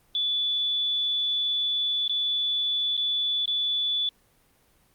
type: tone with dropouts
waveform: sine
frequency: 3460 Hz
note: A7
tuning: 30 cents flat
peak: -23 dBFS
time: 0.15-4.09 s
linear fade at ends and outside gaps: 1 ms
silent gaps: 2.079-2.095 / 2.968-2.976 / 3.457-3.478 s
effects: pink hiss -63 dBFS RMS until 4.94 s + Opus 32 kbps